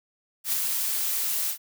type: noise with ADSR envelope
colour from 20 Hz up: blue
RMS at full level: -24 dBFS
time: 0.44-1.58 s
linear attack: 84 ms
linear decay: 15 ms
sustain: -3 dB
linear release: 93 ms
effects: none